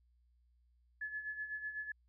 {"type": "tone with tremolo", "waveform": "sine", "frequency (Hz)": 1714, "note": "A6", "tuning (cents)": -46, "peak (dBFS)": -37, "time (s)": [1.01, 1.92], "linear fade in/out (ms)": 5, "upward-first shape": "sine", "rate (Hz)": 8, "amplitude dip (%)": 65, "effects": ["added 60 Hz sine -68 dBFS peak until 2.08 s"]}